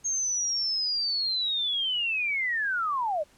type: linear sweep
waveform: sine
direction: down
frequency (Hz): 6490 to 565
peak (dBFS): -25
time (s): 0.04-3.24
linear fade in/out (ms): 20
effects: pink hiss -60 dBFS RMS until 3.37 s + low-pass 11000 Hz 12 dB/octave